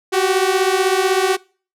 sawtooth beating tone pair, 370 / 386 Hz, F#4 / G4, 0 / -27 cents, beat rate 16 Hz, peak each -13 dBFS, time 0.12-1.37 s, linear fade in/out 20 ms, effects noise-tail reverb RT60 0.4 s tail -24 dB re dry + low-pass 12000 Hz 12 dB/octave

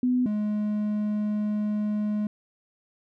sine / triangle tone pair in turn, 250 / 210.2 Hz, B3 / G#3, +21 / +21 cents, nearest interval minor third, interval 300 cents, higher first, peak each -20 / -22 dBFS, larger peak first, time 0.03-0.26 / 0.26-2.27 s, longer second, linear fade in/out 2 ms, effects none

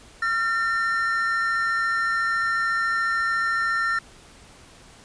triangle tone pair together, 1369.8 / 1807 Hz, F6 / A6, -34 / +46 cents, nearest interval perfect fourth, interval 480 cents, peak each -22 dBFS, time 0.22-3.99 s, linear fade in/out 5 ms, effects pink hiss -49 dBFS RMS until 5.04 s + resampled to 22050 Hz

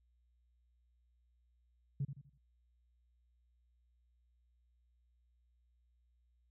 sine tone with echo, 138.59 Hz, C#3, in tune, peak -32 dBFS, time 2-2.05 s, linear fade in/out 5 ms, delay 82 ms, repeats 4, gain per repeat -9 dB, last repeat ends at 2.378 s, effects tanh soft clip ceiling -29 dBFS + added 60 Hz sine -70 dBFS peak until 6.5 s

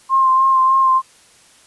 sine tone with vibrato, 1057 Hz, C6, 17 cents sharp, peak -10 dBFS, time 0.09-1.02 s, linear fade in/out 50 ms, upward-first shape sine, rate 3.3 Hz, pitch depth 21 cents each way, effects white hiss -49 dBFS RMS until 1.66 s + resampled to 24000 Hz

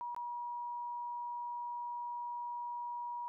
sine tone with dropouts, 960 Hz, B5, 49 cents flat, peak -38 dBFS, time 0.01-3.28 s, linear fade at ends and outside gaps 0 ms, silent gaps 0.147-0.164 s, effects none

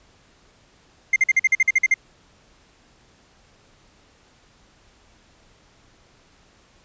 triangle tone bursts, 2100 Hz, C7, 6 cents sharp, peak -11 dBFS, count 11, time 1.13-1.941 s, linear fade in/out 5 ms, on 31 ms, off 47 ms, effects pink hiss -56 dBFS RMS until 6.84 s + resampled to 16000 Hz

